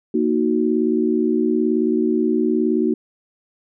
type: chord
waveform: sine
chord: D# minor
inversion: second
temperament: equal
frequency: 233.1 / 311.1 / 370 Hz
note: A#3 / D#4 / F#4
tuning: 0 / 0 / 0 cents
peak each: -20 dBFS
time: 0.14-2.94 s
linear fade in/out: 5 ms
effects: none